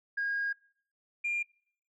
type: tone pair in turn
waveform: sine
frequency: 1631 / 2400 Hz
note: G#6 / D7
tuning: -32 / +37 cents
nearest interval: perfect fifth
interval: 669 cents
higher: second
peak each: -28 dBFS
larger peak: neither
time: 0.17-0.53 / 1.24-1.43 s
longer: first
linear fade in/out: 10 ms
effects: noise-tail reverb RT60 0.6 s tail -24 dB re dry + tanh soft clip ceiling -25 dBFS